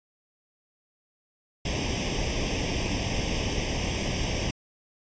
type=noise with comb filter; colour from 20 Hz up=pink; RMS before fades=-28 dBFS; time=1.65-4.51 s; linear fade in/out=5 ms; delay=0.36 ms; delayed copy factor=+0.9; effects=resampled to 16000 Hz